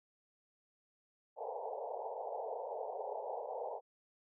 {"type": "band-pass noise", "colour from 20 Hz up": "pink", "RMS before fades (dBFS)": -42, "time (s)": [1.36, 3.81], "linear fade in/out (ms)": 50, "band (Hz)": [430, 920], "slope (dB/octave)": 96, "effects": []}